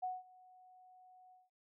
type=tone with ADSR envelope; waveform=sine; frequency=738 Hz; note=F#5; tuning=5 cents flat; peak=-35 dBFS; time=0.02-1.5 s; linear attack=18 ms; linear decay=190 ms; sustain=-24 dB; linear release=180 ms; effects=none